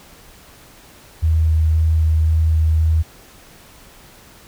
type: tone with vibrato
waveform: sine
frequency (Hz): 79.6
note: D#2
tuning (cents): +40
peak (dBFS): -12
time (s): 1.22-3.03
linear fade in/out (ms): 20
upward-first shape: square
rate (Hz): 1.9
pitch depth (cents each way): 8
effects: pink hiss -45 dBFS RMS until 4.47 s